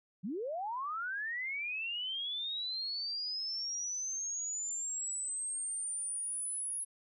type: linear sweep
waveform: sine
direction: up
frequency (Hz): 159.7 to 10560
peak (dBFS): -35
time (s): 0.23-6.85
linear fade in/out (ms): 20
effects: none

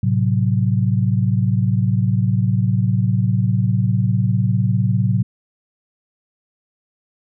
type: chord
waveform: sine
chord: F# diminished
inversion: first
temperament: equal with one note detuned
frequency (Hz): 110 / 129.91 / 185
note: A2 / C3 / F#3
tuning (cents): 0 / -12 / 0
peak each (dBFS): -17 / -19 / -20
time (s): 0.03-5.23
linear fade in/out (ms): 5
effects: none

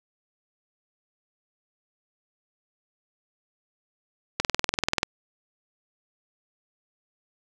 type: click train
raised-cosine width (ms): 0.2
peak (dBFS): -4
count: 14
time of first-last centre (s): 4.4-5.031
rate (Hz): 20.6
effects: none

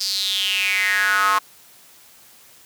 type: tone with high-pass filter sweep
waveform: square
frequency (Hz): 98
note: G2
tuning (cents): 0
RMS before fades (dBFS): -20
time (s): 0-1.39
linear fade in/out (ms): 10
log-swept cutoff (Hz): 5000 to 1100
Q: 6.9
effects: white hiss -49 dBFS RMS until 2.65 s + high-pass 60 Hz 12 dB/octave

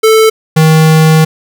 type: tone pair in turn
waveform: square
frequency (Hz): 440.3 / 158.07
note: A4 / D#3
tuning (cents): +1 / +28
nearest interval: octave + tritone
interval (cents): 1773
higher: first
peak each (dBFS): -4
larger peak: neither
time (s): 0.03-0.3 / 0.56-1.25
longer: second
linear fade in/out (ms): 10
effects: none

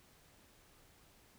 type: silence
effects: pink hiss -65 dBFS RMS until 1.38 s

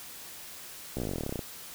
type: slowing click train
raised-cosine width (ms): 2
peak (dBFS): -20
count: 19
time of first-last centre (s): 0.97-1.392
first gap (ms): 15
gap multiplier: 1.05
effects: white hiss -45 dBFS RMS until 1.74 s

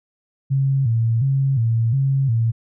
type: tone with vibrato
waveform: sine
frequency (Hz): 124.7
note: B2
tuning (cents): +17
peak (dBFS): -15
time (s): 0.5-2.52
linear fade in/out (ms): 20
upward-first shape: square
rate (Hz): 1.4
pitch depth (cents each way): 150
effects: none

